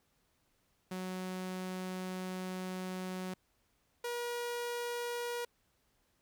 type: tone pair in turn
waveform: sawtooth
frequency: 185 / 479.3 Hz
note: F#3 / A#4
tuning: 0 / +48 cents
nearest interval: octave + major third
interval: 1648 cents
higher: second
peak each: -34 / -32 dBFS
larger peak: second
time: 0.91-3.34 / 4.04-5.45 s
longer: first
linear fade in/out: 5 ms
effects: pink hiss -75 dBFS RMS until 6.21 s